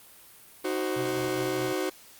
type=chord; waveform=40% pulse; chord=C diminished; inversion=first; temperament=equal with one note detuned; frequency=311.1 / 373.6 / 523.3 Hz; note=Eb4 / Gb4 / C5; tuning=0 / +17 / 0 cents; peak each=-32 / -29 / -33 dBFS; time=0.64-1.9 s; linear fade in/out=10 ms
type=tone with tremolo; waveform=square; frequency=128.7 Hz; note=C3; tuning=28 cents flat; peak=-36 dBFS; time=0.96-1.73 s; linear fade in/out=5 ms; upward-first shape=sine; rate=4.9 Hz; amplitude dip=50%
effects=white hiss -52 dBFS RMS until 2.19 s + Opus 32 kbps